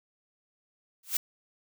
blue noise with exponential growth, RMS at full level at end -22 dBFS, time 1.03-1.17 s, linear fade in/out 5 ms, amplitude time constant 29 ms, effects none

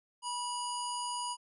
harmonic tone, 972 Hz, B5, 28 cents flat, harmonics 1 / 3 / 5 / 7 / 9 / 10, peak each -36 / -43 / -44 / -46 / -47 / -45 dBFS, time 0.22-1.37 s, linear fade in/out 50 ms, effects none

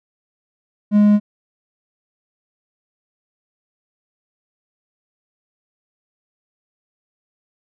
triangle tone, 207.7 Hz, G#3, in tune, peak -7 dBFS, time 0.91-1.2 s, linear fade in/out 50 ms, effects none

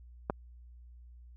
clicks, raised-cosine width 1 ms, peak -16 / -27 dBFS, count 2, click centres 0.299 / 0.304 s, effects added 60 Hz sine -50 dBFS peak until 1.36 s

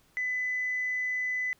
sine tone, 2004 Hz, B6, 25 cents sharp, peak -27 dBFS, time 0.17-1.53 s, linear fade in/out 0 ms, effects tanh soft clip ceiling -23 dBFS + pink hiss -65 dBFS RMS until 1.59 s

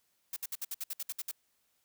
blue noise bursts, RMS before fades -37 dBFS, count 11, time 0.33-1.314 s, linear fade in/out 5 ms, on 34 ms, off 61 ms, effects white hiss -75 dBFS RMS until 1.84 s

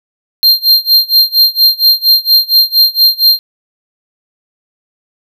square tone with tremolo, 4186 Hz, C8, in tune, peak -3 dBFS, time 0.43-3.39 s, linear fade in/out 0 ms, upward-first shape sine, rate 4.3 Hz, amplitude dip 95%, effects none

